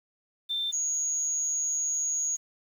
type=tone pair in turn; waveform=sine; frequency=3569 / 6673 Hz; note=A7 / G#8; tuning=+24 / +7 cents; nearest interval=major seventh; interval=1083 cents; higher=second; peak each=-27 / -26 dBFS; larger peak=second; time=0.49-0.72 / 0.72-2.37 s; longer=second; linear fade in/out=20 ms; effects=9-bit